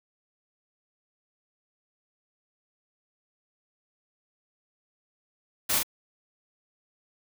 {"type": "noise with echo", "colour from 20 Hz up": "white", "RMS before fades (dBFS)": -26, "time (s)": [5.69, 5.79], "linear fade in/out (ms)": 10, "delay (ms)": 42, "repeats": 1, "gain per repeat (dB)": -2, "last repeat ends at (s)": 5.832, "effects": []}